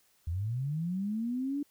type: linear sweep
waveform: sine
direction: up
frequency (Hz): 77.78 to 293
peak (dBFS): -30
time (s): 0.27-1.63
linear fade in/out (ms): 5
effects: white hiss -68 dBFS RMS until 1.7 s